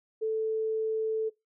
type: tone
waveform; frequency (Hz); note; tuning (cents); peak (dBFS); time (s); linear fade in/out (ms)
sine; 440; A4; 0; -26; 0.21-1.3; 20
effects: noise-tail reverb RT60 0.2 s tail -21 dB re dry